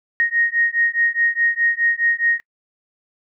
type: beating tone pair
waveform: sine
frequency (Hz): 1864.7 / 1869.5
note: A#6 / A#6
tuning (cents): 0 / +4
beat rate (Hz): 4.8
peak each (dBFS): -19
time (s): 0.2-2.4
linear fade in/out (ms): 0
effects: noise-tail reverb RT60 0.1 s tail -25 dB re dry